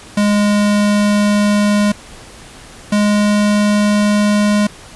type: tone pair in turn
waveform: square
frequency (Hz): 206.5 / 207.5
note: G#3 / G#3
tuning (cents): -10 / -1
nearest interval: unison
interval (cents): 9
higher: second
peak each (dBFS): -11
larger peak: neither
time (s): 0.17-1.92 / 2.92-4.67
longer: neither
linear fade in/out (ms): 5
effects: pink hiss -37 dBFS RMS until 4.95 s + resampled to 24000 Hz